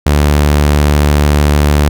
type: tone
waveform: sawtooth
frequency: 73.5 Hz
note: D2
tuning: 2 cents sharp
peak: -3 dBFS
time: 0.06-1.89 s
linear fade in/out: 5 ms
effects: none